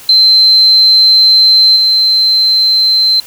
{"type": "tone with level steps", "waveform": "sine", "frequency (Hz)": 4100, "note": "C8", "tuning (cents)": -36, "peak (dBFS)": [-3, -6], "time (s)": [0.09, 3.2], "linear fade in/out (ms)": 2, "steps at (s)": 1.76, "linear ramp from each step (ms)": 5, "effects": ["white hiss -34 dBFS RMS until 3.26 s"]}